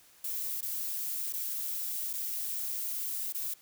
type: noise with dropouts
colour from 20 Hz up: violet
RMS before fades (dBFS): -35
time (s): 0.24-3.54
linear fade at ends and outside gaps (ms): 5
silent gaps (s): 0.609-0.626 / 1.326-1.335 / 2.131-2.135 / 3.325-3.346
effects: white hiss -60 dBFS RMS until 3.61 s